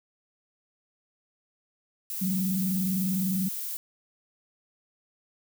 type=noise; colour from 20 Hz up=violet; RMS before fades=-34 dBFS; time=2.1-3.77 s; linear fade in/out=0 ms
type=tone with vibrato; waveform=sine; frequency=187.9 Hz; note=F#3; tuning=27 cents sharp; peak=-25 dBFS; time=2.21-3.49 s; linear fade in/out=10 ms; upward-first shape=square; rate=20 Hz; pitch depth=84 cents each way
effects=none